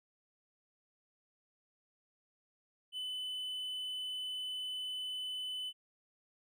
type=tone; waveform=triangle; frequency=3012 Hz; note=F#7; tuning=30 cents sharp; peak=-36 dBFS; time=2.92-5.73 s; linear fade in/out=50 ms; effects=none